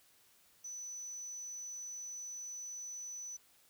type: tone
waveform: sine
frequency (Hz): 5980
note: F#8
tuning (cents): +17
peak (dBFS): -40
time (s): 0.64-3.37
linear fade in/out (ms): 10
effects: tanh soft clip ceiling -41 dBFS + white hiss -67 dBFS RMS until 3.69 s